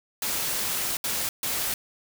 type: noise bursts at uneven times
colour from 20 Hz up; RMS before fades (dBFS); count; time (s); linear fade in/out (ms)
white; -28; 3; 0.22-0.97 / 1.04-1.29 / 1.43-1.74; 2
effects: none